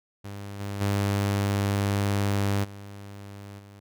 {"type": "tone with level steps", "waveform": "sawtooth", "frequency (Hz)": 100.4, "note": "G2", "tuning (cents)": 42, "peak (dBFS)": [-32, -27, -19, -36, -42], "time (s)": [0.24, 3.8], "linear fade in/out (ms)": 10, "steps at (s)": [0.59, 0.8, 2.63, 3.58], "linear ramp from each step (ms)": 20, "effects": []}